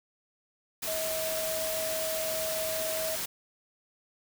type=tone in noise; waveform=sine; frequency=638 Hz; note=D#5; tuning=43 cents sharp; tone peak=-32 dBFS; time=0.87-3.16 s; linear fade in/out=10 ms; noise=white; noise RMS=-34 dBFS; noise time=0.82-3.26 s; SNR=-1 dB; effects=none